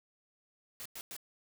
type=noise bursts; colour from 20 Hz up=white; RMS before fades=-44 dBFS; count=3; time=0.8-1.165 s; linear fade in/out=0 ms; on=55 ms; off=100 ms; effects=none